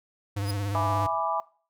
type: tone with vibrato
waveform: square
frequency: 100.6 Hz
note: G2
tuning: 45 cents sharp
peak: -28 dBFS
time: 0.36-1.07 s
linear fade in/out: 10 ms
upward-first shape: sine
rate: 17 Hz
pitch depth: 48 cents each way
type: tone with exponential growth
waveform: sawtooth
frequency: 4978 Hz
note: D#8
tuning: in tune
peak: -27 dBFS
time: 0.41-0.51 s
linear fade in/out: 5 ms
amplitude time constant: 21 ms
type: chord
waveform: sine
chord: E dominant seventh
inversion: none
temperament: equal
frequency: 659.3 / 830.6 / 987.8 / 1174.7 Hz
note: E5 / G#5 / B5 / D6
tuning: 0 / 0 / 0 / 0 cents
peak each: -30 dBFS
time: 0.75-1.4 s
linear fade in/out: 0 ms
effects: noise-tail reverb RT60 0.4 s tail -20 dB re dry